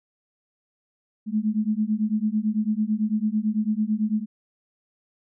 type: beating tone pair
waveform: sine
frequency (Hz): 210 / 219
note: G#3 / A3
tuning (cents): +19 / -8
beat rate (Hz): 9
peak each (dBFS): -24 / -24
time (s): 1.26-4.26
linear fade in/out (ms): 50
effects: none